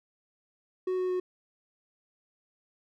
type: tone with pitch steps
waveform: triangle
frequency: 370 / 367.7 / 365.3 Hz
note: F#4 / F#4 / F#4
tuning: 0 / -11 / -22 cents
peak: -25 dBFS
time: 0.87-1.2 s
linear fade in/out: 5 ms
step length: 110 ms
effects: none